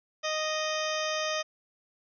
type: harmonic tone with a mistuned harmonic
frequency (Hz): 621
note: D#5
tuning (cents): -3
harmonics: 1 / 2 / 3 / 4 / 5 / 6 / 8 / 9 / 10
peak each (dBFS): -32 / -35 / -37 / -38 / -39 / -40 / -41 / -42 / -42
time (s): 0.23-1.43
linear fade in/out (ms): 20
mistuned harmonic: 6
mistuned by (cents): -36
effects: none